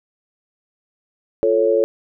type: chord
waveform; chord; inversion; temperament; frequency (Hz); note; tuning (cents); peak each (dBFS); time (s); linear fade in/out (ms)
sine; F augmented; none; equal; 349.2 / 440 / 554.4; F4 / A4 / C#5; 0 / 0 / 0; -21 / -16 / -17; 1.43-1.84; 0
effects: none